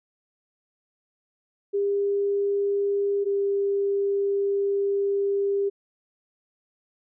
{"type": "tone pair in turn", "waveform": "sine", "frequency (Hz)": [401.7, 398.9], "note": ["G4", "G4"], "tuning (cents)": [42, 30], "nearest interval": "unison", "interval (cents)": 12, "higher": "first", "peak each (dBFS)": [-21, -21], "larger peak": "neither", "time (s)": [[1.73, 3.25], [3.25, 5.7]], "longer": "second", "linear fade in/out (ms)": 20, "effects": []}